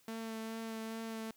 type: tone with vibrato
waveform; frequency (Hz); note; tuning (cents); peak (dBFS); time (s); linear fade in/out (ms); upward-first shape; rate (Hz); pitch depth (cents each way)
sawtooth; 223.8; A3; +30; -36; 0.08-1.31; 2; sine; 2.4; 14
effects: white hiss -68 dBFS RMS until 1.36 s